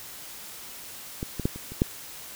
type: clicks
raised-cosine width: 3 ms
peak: -17 / -17 / -10 / -25 / -26 / -7 dBFS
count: 6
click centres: 1.229 / 1.397 / 1.455 / 1.56 / 1.72 / 1.819 s
effects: white hiss -42 dBFS RMS until 2.35 s